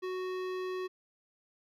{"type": "tone with hard clipping", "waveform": "sine", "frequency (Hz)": 370, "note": "F#4", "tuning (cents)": 0, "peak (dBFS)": -36, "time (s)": [0.02, 0.88], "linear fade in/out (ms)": 20, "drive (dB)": 17, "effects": []}